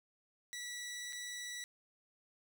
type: tone with dropouts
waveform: 15% pulse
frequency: 1953 Hz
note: B6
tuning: 20 cents flat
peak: -36 dBFS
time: 0.53-1.64 s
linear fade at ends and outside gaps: 0 ms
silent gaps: 1.125-1.13 s
effects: none